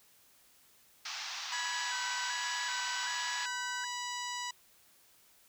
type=band-pass noise; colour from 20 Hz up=white; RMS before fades=-41 dBFS; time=1.05-3.46 s; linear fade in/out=5 ms; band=760 to 6100 Hz; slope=48 dB/octave
type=harmonic tone; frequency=980 Hz; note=B5; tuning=14 cents flat; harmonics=1 / 2 / 3 / 4 / 5 / 6 / 7 / 8; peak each=-40 / -43 / -45 / -46 / -47 / -48 / -48 / -49 dBFS; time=1.52-4.51 s; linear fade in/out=5 ms
type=tone with vibrato; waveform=triangle; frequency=1600 Hz; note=G6; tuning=35 cents sharp; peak=-38 dBFS; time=1.53-3.85 s; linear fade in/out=5 ms; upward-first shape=square; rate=1.3 Hz; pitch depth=83 cents each way
effects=white hiss -64 dBFS RMS until 5.48 s